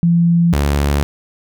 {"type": "tone pair in turn", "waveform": ["sine", "sawtooth"], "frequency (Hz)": [170.2, 71.56], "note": ["F3", "D2"], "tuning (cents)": [-44, -44], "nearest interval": "octave + minor third", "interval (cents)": 1500, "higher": "first", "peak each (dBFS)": -9, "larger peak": "neither", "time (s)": [[0.03, 0.53], [0.53, 1.03]], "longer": "neither", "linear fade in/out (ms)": 0, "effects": []}